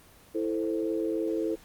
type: chord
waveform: sine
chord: A minor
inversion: second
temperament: equal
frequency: 329.6 / 440 / 523.3 Hz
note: E4 / A4 / C5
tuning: 0 / 0 / 0 cents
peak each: -29 / -31 / -35 dBFS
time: 0.34-1.56 s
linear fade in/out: 20 ms
effects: pink hiss -55 dBFS RMS until 1.64 s + Opus 24 kbps